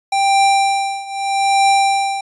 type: tone with tremolo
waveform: square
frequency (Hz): 788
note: G5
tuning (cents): +9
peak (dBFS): -10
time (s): 0.12-2.21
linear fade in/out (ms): 5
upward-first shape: triangle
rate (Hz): 0.8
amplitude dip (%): 90
effects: resampled to 24000 Hz